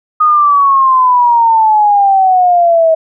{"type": "exponential sweep", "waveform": "sine", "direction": "down", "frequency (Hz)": [1244.5, 639], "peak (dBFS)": -5, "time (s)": [0.2, 2.95], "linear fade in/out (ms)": 10, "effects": []}